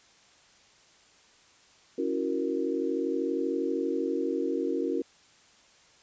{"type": "chord", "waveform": "sine", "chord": "F# dominant seventh", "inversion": "second", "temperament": "equal", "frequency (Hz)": [277.2, 329.6, 370, 466.2], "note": ["C#4", "E4", "F#4", "A#4"], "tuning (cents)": [0, 0, 0, 0], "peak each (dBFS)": -32, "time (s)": [1.98, 5.02], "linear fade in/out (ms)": 5, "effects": ["white hiss -59 dBFS RMS until 6.02 s", "resampled to 16000 Hz"]}